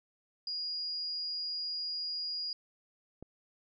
sine tone, 4867 Hz, D#8, 39 cents flat, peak -34 dBFS, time 0.47-2.53 s, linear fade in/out 2 ms
click, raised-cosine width 2 ms, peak -32 dBFS, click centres 3.226 s
effects none

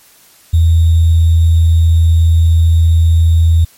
sine tone with sample-and-hold, 82.41 Hz, E2, in tune, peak -5 dBFS, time 0.53-3.65 s, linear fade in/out 10 ms, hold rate 3675 Hz, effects white hiss -45 dBFS RMS until 3.77 s + MP3 64 kbps

